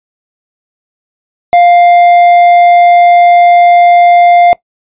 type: tone with tanh clipping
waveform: sine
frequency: 700 Hz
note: F5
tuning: 4 cents sharp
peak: -3 dBFS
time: 1.53-4.53 s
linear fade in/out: 0 ms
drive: 7 dB
effects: noise-tail reverb RT60 0.1 s tail -20 dB re dry + resampled to 8000 Hz